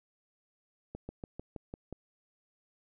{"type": "slowing click train", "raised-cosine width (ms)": 2, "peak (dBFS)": -27, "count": 7, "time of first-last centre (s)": [0.95, 1.927], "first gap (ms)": 140, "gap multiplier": 1.06, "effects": []}